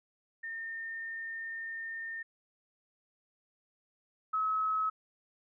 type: tone pair in turn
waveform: sine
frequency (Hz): 1818 / 1285.5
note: A#6 / E6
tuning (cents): -44 / -44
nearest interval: tritone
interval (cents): 600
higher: first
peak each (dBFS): -37 / -28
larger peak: second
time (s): 0.43-2.23 / 4.33-4.9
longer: first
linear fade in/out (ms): 10
effects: none